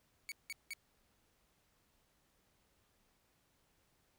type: tone bursts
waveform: sawtooth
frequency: 2244 Hz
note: C#7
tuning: 21 cents sharp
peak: -38 dBFS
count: 3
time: 0.29-0.734 s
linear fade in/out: 0 ms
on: 28 ms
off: 180 ms
effects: pink hiss -75 dBFS RMS until 4.18 s